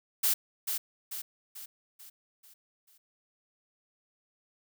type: noise with echo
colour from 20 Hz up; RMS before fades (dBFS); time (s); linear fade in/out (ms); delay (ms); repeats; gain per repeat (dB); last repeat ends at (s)
blue; -26; 0.23-0.34; 10; 440; 6; -6; 2.98
effects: none